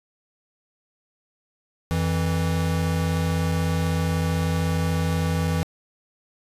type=tone pair together; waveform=square; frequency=87.65 / 163.8 Hz; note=F2 / E3; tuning=+7 / -11 cents; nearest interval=major seventh; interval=1082 cents; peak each=-25 / -24 dBFS; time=1.91-5.63 s; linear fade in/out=0 ms; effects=resampled to 32000 Hz